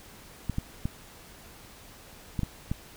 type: clicks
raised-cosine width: 5 ms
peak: -16 dBFS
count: 6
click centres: 0.497 / 0.584 / 0.855 / 2.392 / 2.433 / 2.715 s
effects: pink hiss -50 dBFS RMS until 2.96 s